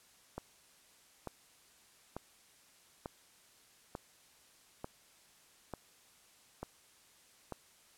click train, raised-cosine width 1 ms, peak -26 dBFS, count 9, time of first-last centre 0.38-7.523 s, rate 1.12 Hz, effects white hiss -64 dBFS RMS until 7.97 s + low-pass 11000 Hz 12 dB/octave

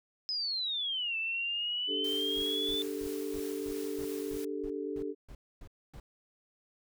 sine exponential two-way sweep, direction down then up, 5120 to 2637 to 3536 Hz, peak -31 dBFS, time 0.29-2.82 s, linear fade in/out 0 ms, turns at 1.17 s
sine chord, D suspended fourth, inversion none, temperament equal, 293.7 / 392 / 440 Hz, D4 / G4 / A4, 0 / 0 / 0 cents, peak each -38 dBFS, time 1.87-5.15 s, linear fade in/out 50 ms
white noise with tremolo, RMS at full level -47 dBFS, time 2.04-4.45 s, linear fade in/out 5 ms, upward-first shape sine, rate 3 Hz, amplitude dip 30%
brown noise bursts, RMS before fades -47 dBFS, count 12, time 2.36-6 s, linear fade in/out 2 ms, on 65 ms, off 260 ms
effects none

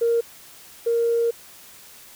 sine tone pair in turn, 466.2 / 466.2 Hz, A#4 / A#4, 0 / 0 cents, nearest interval unison, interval 0 cents, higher neither, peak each -16 / -17 dBFS, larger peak first, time 0.01-0.21 / 0.86-1.31 s, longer second, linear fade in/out 10 ms, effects tanh soft clip ceiling -12 dBFS + white hiss -46 dBFS RMS until 2.15 s

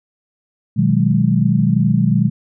sine chord, G# minor seventh, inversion first, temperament equal with one note detuned, 123.47 / 156.28 / 185 / 207.7 Hz, B2 / D#3 / F#3 / G#3, 0 / +8 / 0 / 0 cents, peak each -17 dBFS, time 0.76-2.3 s, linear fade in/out 20 ms, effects none

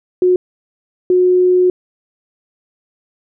sine tone bursts at uneven times, 363.7 Hz, F#4, 30 cents flat, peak -8 dBFS, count 2, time 0.22-0.36 / 1.1-1.7 s, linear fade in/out 2 ms, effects none

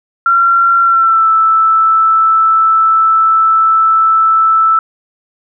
sine tone with pitch glide, 1369 to 1318.6 Hz, F6 to E6, -35 to 0 cents, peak -6 dBFS, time 0.26-4.79 s, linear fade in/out 2 ms, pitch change -65 cents, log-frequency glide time 0.81-1.29 s, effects none

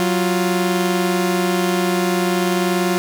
sawtooth tone pair together, 184.8 / 349.2 Hz, F#3 / F4, -2 / 0 cents, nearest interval major seventh, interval 1102 cents, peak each -15 dBFS, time 0-2.98 s, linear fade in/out 0 ms, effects none

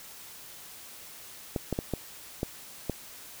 clicks, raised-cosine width 2 ms, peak -15 dBFS, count 6, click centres 1.562 / 1.727 / 1.789 / 1.937 / 2.431 / 2.897 s, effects white hiss -47 dBFS RMS until 3.4 s

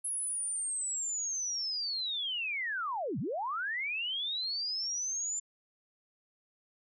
sine linear two-way sweep, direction down then up, 10700 to 110 to 7220 Hz, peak -32 dBFS, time 0.04-5.4 s, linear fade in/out 10 ms, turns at 3.19 s, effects none

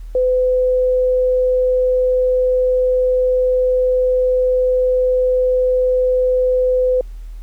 sine tone, 507 Hz, B4, 45 cents sharp, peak -12 dBFS, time 0.15-7.01 s, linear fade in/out 2 ms, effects added 40 Hz sine -28 dBFS peak until 7.42 s + pink hiss -55 dBFS RMS until 7.42 s

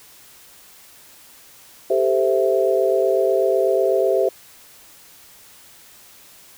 sine chord, A minor seventh, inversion third, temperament equal with one note detuned, 392 / 440 / 520.2 / 659.3 Hz, G4 / A4 / C5 / E5, 0 / 0 / -10 / 0 cents, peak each -19 / -24 / -20 / -21 dBFS, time 1.9-4.29 s, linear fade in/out 5 ms, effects white hiss -47 dBFS RMS until 6.57 s

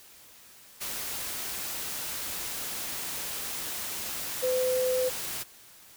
sine tone in noise, 509 Hz, C5, 48 cents flat, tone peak -24 dBFS, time 4.42-5.1 s, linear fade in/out 20 ms, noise white, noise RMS -35 dBFS, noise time 0.8-5.44 s, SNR +8 dB, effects white hiss -53 dBFS RMS until 5.96 s

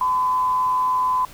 sine tone with frequency modulation, 1013 Hz, B5, 44 cents sharp, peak -17 dBFS, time 0.01-1.25 s, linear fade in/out 2 ms, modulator 153 Hz, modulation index 0.23, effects pink hiss -44 dBFS RMS until 1.33 s

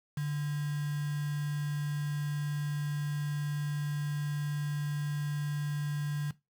sine tone with quantisation, 146.83 Hz, D3, in tune, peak -30 dBFS, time 0.17-6.31 s, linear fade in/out 5 ms, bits 7, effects noise-tail reverb RT60 0.2 s tail -18 dB re dry

